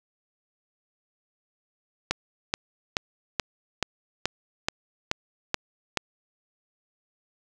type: click train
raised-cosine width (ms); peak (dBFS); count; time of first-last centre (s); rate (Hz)
0.2; -6; 10; 2.11-5.973; 2.33
effects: none